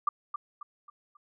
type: tone with echo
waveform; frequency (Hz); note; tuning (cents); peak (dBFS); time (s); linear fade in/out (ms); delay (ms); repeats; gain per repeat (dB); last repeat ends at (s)
sine; 1181; D6; +9; -22; 0.07-0.09; 5; 270; 4; -8; 1.17
effects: none